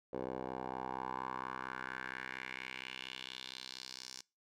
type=tone with band-pass filter sweep; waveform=10% pulse; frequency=64.3 Hz; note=C2; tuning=30 cents flat; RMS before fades=-44 dBFS; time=0.13-4.21 s; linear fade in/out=5 ms; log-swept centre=530 to 5700 Hz; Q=3; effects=noise-tail reverb RT60 0.3 s tail -24 dB re dry